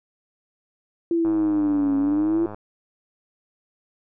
sine exponential two-way sweep, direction down then up, 340.1 to 277.2 to 340.1 Hz, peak -18 dBFS, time 1.11-2.46 s, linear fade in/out 2 ms, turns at 1.97 s
click train, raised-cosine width 1 ms, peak -22 dBFS, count 137, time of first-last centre 1.25-2.545 s, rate 105 Hz
effects none

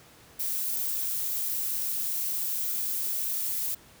violet noise, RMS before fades -30 dBFS, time 0.39-3.75 s, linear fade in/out 10 ms, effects pink hiss -54 dBFS RMS until 4 s + high-pass 60 Hz 12 dB/octave

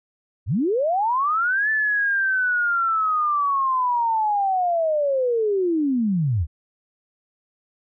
sine linear two-way sweep, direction up then down, 68.5 to 1760 to 68.5 Hz, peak -18 dBFS, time 0.46-6.47 s, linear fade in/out 50 ms, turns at 1.7 s, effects none

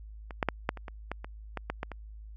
clicks, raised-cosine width 0.5 ms, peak -26 / -11 / -10 / -11 / -28 / -25 / -18 / -25 / -19 / -16 / -18 / -24 dBFS, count 12, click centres 0.308 / 0.428 / 0.487 / 0.691 / 0.773 / 0.882 / 1.116 / 1.245 / 1.573 / 1.7 / 1.831 / 1.917 s, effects added 53 Hz sine -43 dBFS peak until 2.36 s

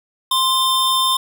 square tone pair together, 1046.5 / 3596 Hz, C6 / A7, 0 / +37 cents, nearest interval octave + major sixth, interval 2137 cents, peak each -18 dBFS, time 0.31-1.17 s, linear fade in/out 5 ms, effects none

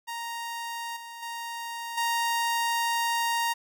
sawtooth tone with level steps, 932.3 Hz, A#5, in tune, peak -29 / -36 / -30 / -21 dBFS, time 0.07-3.54 s, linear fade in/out 20 ms, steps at 0.96 / 1.22 / 1.97 s, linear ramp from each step 10 ms, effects none

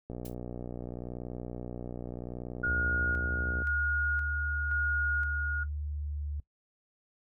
click train, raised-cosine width 2 ms, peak -26 dBFS, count 215, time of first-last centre 0.1-3.62 s, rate 60.8 Hz
blue noise with exponential decay, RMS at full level -41 dBFS, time 0.25-0.35 s, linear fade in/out 5 ms, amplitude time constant 20 ms
sine tone with tremolo, 1434 Hz, F6, 45 cents sharp, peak -26 dBFS, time 2.63-5.64 s, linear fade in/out 10 ms, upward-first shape square, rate 0.96 Hz, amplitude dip 35%
sine tone with vibrato, 73.42 Hz, D2, in tune, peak -33 dBFS, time 2.67-6.4 s, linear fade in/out 0 ms, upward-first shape triangle, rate 0.72 Hz, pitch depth 13 cents each way
effects noise-tail reverb RT60 0.1 s tail -19 dB re dry

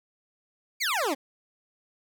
20% pulse exponential sweep, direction down, 2415 to 250 Hz, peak -20 dBFS, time 0.8-1.15 s, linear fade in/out 20 ms, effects none

